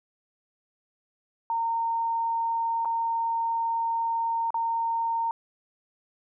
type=tone with dropouts; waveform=sine; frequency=918 Hz; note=A#5; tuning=27 cents flat; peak=-24 dBFS; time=1.5-5.31 s; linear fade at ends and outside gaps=1 ms; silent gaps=2.849-2.855 / 4.505-4.543 s; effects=none